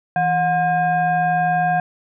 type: tone with frequency modulation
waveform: sine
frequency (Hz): 723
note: F#5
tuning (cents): -40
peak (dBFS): -15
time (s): 0.16-1.8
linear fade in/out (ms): 2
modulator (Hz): 887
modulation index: 0.75
effects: none